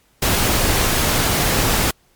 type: noise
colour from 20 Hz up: pink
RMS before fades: -17 dBFS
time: 0.22-1.91 s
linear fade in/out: 5 ms
effects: pink hiss -58 dBFS RMS until 2.15 s + MP3 96 kbps